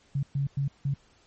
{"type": "tone bursts at uneven times", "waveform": "sine", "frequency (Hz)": 139.5, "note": "C#3", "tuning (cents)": 11, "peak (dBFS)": -24, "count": 4, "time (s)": [[0.15, 0.23], [0.35, 0.47], [0.57, 0.68], [0.85, 0.94]], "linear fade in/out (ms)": 5, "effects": ["pink hiss -62 dBFS RMS until 1.26 s", "MP3 32 kbps"]}